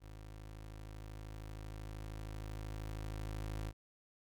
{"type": "tone with level ramp", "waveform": "25% pulse", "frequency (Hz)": 52.9, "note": "G#1", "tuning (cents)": 33, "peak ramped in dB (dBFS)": [-46, -35], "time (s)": [0, 3.73], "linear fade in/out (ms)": 50, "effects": []}